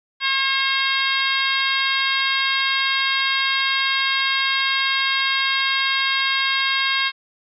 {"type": "harmonic tone", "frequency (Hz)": 539, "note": "C#5", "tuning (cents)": -49, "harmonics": [2, 3, 4, 5, 6, 7, 8, 9], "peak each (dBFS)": [-26, -24, -24, -27, -26, -26, -30, -33], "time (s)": [0.2, 7.12], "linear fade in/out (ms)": 50, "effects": []}